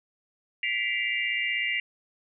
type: tone cluster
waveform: sine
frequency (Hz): 1965 / 2081 / 2324 / 2797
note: B6 / C7 / D7 / F7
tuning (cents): -9 / -10 / -19 / +2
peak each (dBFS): -31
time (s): 0.63-1.8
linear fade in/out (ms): 2
effects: none